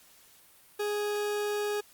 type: tone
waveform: 40% pulse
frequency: 415.2 Hz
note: G#4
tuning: in tune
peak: -28 dBFS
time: 0.79-1.81 s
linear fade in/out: 10 ms
effects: white hiss -58 dBFS RMS until 1.93 s + Opus 48 kbps